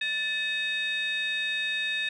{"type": "tone cluster", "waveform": "sine", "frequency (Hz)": [1756, 2556, 3709], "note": ["A6", "D#7", "A#7"], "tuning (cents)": [-4, 46, -9], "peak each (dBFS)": -30, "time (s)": [0.01, 2.09], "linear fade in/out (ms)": 5, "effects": ["tanh soft clip ceiling -21 dBFS"]}